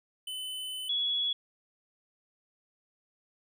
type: tone pair in turn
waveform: square / sine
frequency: 3023 / 3372 Hz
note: F#7 / G#7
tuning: +36 / +26 cents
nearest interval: major second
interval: 190 cents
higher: second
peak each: -36 / -27 dBFS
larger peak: second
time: 0.27-0.89 / 0.89-1.33 s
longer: first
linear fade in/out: 5 ms
effects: none

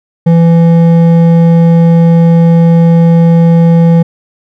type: tone with hard clipping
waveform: triangle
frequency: 167.4 Hz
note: E3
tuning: 27 cents sharp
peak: -4 dBFS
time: 0.26-4.03 s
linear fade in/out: 10 ms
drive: 12 dB
effects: none

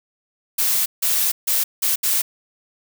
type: noise bursts at uneven times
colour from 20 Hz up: blue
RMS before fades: -19 dBFS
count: 5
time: 0.58-0.86 / 1.02-1.32 / 1.47-1.64 / 1.82-1.96 / 2.03-2.22 s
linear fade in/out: 10 ms
effects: none

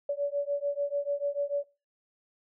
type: beating tone pair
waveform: sine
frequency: 568 / 574.8 Hz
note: C#5 / D5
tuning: +42 / -37 cents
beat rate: 6.8 Hz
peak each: -31 dBFS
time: 0.09-1.64 s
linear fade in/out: 5 ms
effects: noise-tail reverb RT60 0.3 s tail -20 dB re dry

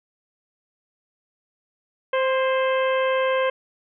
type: harmonic tone with a mistuned harmonic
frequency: 523.3 Hz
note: C5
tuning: in tune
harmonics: 1 / 2 / 3 / 4 / 5 / 6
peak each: -20 / -26 / -30 / -32 / -34 / -36 dBFS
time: 2.13-3.5 s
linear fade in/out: 5 ms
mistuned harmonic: 3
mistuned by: +31 cents
effects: none

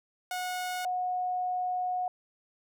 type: tone pair in turn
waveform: sawtooth / sine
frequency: 729 / 729 Hz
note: F#5 / F#5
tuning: -26 / -26 cents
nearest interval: unison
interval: 0 cents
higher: neither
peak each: -28 dBFS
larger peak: neither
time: 0.31-0.85 / 0.85-2.08 s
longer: second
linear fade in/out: 2 ms
effects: none

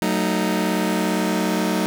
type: chord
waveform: sawtooth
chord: D# diminished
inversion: first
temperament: just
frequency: 186.68 / 224 / 311.1 Hz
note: F#3 / A3 / D#4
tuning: +16 / +31 / 0 cents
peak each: -19 / -20 / -20 dBFS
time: 0.02-1.86 s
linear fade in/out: 0 ms
effects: none

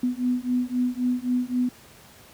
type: beating tone pair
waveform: sine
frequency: 246.9 / 250.7 Hz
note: B3 / B3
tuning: 0 / +26 cents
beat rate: 3.8 Hz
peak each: -25 dBFS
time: 0.03-1.69 s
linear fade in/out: 5 ms
effects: pink hiss -50 dBFS RMS until 2.33 s + high-pass 60 Hz 12 dB/octave

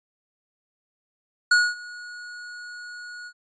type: tone with ADSR envelope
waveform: square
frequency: 1452 Hz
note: F#6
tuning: 33 cents flat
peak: -14 dBFS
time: 1.51-3.33 s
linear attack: 6 ms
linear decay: 230 ms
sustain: -23 dB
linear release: 62 ms
effects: resampled to 16000 Hz

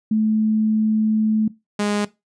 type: tone pair in turn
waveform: sine / sawtooth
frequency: 217 / 206.6 Hz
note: A3 / G#3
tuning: -24 / -9 cents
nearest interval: minor second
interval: 85 cents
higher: first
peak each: -15 dBFS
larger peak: neither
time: 0.11-1.48 / 1.79-2.05 s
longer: first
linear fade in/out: 5 ms
effects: noise-tail reverb RT60 0.2 s tail -18 dB re dry + resampled to 22050 Hz

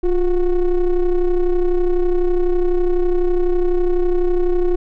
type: ring-modulated tone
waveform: triangle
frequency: 185 Hz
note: F#3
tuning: in tune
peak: -8 dBFS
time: 0.03-4.76 s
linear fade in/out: 10 ms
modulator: 169 Hz
effects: none

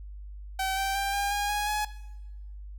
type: tone with pitch steps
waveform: sawtooth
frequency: 767 / 779.1 / 791.3 / 803.7 / 816.4 / 829.2 / 842.2 Hz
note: G5 / G5 / G5 / G5 / G#5 / G#5 / G#5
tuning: -38 / -11 / +16 / +43 / -30 / -3 / +24 cents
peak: -23 dBFS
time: 0.59-1.85 s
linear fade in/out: 5 ms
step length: 180 ms
effects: noise-tail reverb RT60 1.0 s tail -18 dB re dry + added 50 Hz sine -39 dBFS peak until 2.78 s

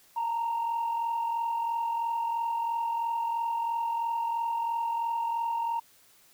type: tone pair together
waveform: sine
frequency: 886 / 929 Hz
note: A5 / A#5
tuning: +12 / -6 cents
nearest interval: minor second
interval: 82 cents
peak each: -35 / -26 dBFS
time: 0.16-5.8 s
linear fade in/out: 10 ms
effects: tanh soft clip ceiling -24 dBFS + white hiss -60 dBFS RMS until 6.33 s

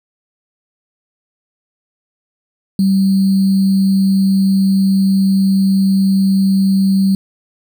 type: tone with sample-and-hold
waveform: sine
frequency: 193.2 Hz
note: G3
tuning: 25 cents flat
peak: -9 dBFS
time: 2.79-7.15 s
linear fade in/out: 2 ms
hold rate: 4410 Hz
effects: none

